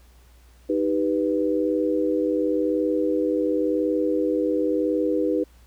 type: chord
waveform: sine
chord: Eb augmented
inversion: none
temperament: equal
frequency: 311.1 / 392 / 493.9 Hz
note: Eb4 / G4 / B4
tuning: 0 / 0 / 0 cents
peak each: -23 / -26 / -24 dBFS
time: 0.69-5.44 s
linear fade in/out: 10 ms
effects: added 60 Hz sine -50 dBFS peak until 5.66 s + pink hiss -59 dBFS RMS until 5.66 s